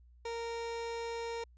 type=tone; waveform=30% pulse; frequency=463.8 Hz; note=A#4; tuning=9 cents flat; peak=-34 dBFS; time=0.25-1.44 s; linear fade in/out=5 ms; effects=added 60 Hz sine -57 dBFS peak until 1.57 s + resampled to 16000 Hz